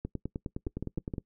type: two click trains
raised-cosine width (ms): 3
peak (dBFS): -21 / -21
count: 4 / 12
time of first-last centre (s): 0.67-1.138 / 0.05-1.182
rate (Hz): 6.41 / 9.72
effects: noise-tail reverb RT60 0.1 s tail -22 dB re dry